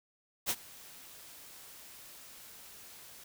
white noise with ADSR envelope, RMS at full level -30 dBFS, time 0.46-3.24 s, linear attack 37 ms, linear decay 53 ms, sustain -22 dB, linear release 6 ms, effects none

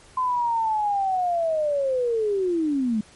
sine linear sweep, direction down, 1030 to 206.4 Hz, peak -20 dBFS, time 0.17-3.01 s, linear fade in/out 5 ms, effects pink hiss -51 dBFS RMS until 3.15 s + MP3 48 kbps

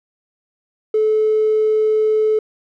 triangle tone, 432.6 Hz, A4, 29 cents flat, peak -9 dBFS, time 0.94-2.39 s, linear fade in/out 5 ms, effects tanh soft clip ceiling -10 dBFS

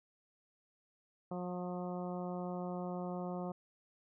harmonic tone with a mistuned harmonic, 179.4 Hz, F3, 47 cents sharp, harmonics 1 / 2 / 3 / 4 / 5 / 6 / 7, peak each -40 / -45 / -45 / -46 / -52 / -53 / -55 dBFS, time 1.31-3.52 s, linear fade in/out 5 ms, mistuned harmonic 7, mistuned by -17 cents, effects none

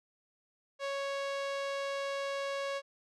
sawtooth tone with low-pass filter, 554.4 Hz, C#5, in tune, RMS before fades -36 dBFS, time 0.79-2.82 s, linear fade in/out 50 ms, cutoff 5200 Hz, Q 0.8, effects none

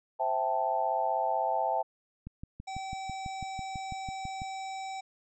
sine chord, A minor seventh, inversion first, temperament equal, 523.3 / 659.3 / 784 / 880 Hz, C5 / E5 / G5 / A5, 0 / 0 / 0 / 0 cents, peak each -36 / -32 / -31 / -31 dBFS, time 0.19-1.83 s, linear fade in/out 20 ms
click train, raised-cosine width 5 ms, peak -28 dBFS, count 14, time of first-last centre 2.27-4.419 s, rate 6.05 Hz
harmonic tone, 769 Hz, G5, 33 cents flat, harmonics 1 / 3 / 5 / 7 / 9 / 10, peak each -36 / -46 / -50 / -53 / -55 / -56 dBFS, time 2.67-5.01 s, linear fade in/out 10 ms
effects none

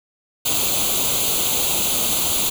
white noise with comb filter, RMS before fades -20 dBFS, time 0.45-2.5 s, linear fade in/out 10 ms, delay 0.28 ms, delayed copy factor +0.8, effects none

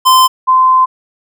square / sine tone pair in turn, 1033 / 1033 Hz, C6 / C6, -22 / -22 cents, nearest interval unison, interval 0 cents, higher neither, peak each -5 dBFS, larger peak neither, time 0.05-0.28 / 0.47-0.86 s, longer second, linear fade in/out 20 ms, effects none

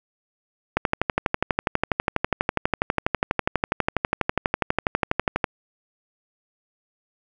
click train, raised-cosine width 0.5 ms, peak -4 dBFS, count 58, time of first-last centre 0.77-5.442 s, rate 12.2 Hz, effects none

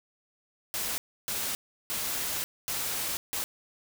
white noise bursts at uneven times, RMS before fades -32 dBFS, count 5, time 0.74-0.98 / 1.28-1.55 / 1.9-2.44 / 2.68-3.17 / 3.33-3.44 s, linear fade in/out 0 ms, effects none

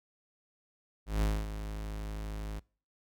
45% pulse tone with ADSR envelope, 52.5 Hz, G#1, 19 cents sharp, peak -25 dBFS, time 1.06-2.6 s, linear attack 160 ms, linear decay 240 ms, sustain -11 dB, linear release 17 ms, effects noise-tail reverb RT60 0.4 s tail -25 dB re dry

